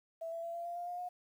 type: tone with pitch steps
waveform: sine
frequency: 659.3 / 667.3 / 675.5 / 683.7 / 692.1 / 700.5 / 709.1 / 717.7 Hz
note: E5 / E5 / E5 / F5 / F5 / F5 / F5 / F5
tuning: 0 / +21 / +42 / -37 / -16 / +5 / +26 / +47 cents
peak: -38 dBFS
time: 0.21-1.09 s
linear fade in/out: 10 ms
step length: 110 ms
effects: 11-bit